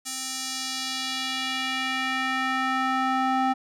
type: tone with band-pass filter sweep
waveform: square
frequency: 261.6 Hz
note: C4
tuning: in tune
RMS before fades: -27 dBFS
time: 0.05-3.54 s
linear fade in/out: 20 ms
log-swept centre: 7600 to 880 Hz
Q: 1.4
effects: none